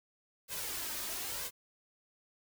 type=noise with flanger; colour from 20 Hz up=white; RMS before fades=-39 dBFS; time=0.48-1.51 s; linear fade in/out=50 ms; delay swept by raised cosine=1.9 to 3.3 ms; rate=1 Hz; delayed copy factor=+0.5; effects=none